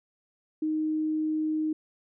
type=tone; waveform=sine; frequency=310.9 Hz; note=D#4; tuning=1 cent flat; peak=-25 dBFS; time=0.62-1.73 s; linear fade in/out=5 ms; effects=none